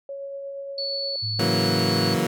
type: tone with tremolo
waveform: sine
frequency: 554.4 Hz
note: C#5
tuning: in tune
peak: -30 dBFS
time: 0.09-1.16 s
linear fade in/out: 2 ms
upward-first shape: triangle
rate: 8.5 Hz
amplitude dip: 25%
type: tone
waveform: sine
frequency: 4437 Hz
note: C#8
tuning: 1 cent sharp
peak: -26 dBFS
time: 0.78-2.14 s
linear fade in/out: 2 ms
type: tone with pitch glide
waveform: sine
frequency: 108.3 to 107.3 Hz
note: A2 to A2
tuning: -27 to -43 cents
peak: -28 dBFS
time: 1.22-2.17 s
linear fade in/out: 20 ms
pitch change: -16 cents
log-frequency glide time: 1.64-2.06 s
type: chord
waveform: 20% pulse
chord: F# dominant seventh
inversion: second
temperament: equal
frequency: 138.59 / 164.81 / 185 / 233.1 Hz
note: C#3 / E3 / F#3 / A#3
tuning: 0 / 0 / 0 / 0 cents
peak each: -25 / -21 / -21 / -21 dBFS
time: 1.39-2.27 s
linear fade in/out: 5 ms
effects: none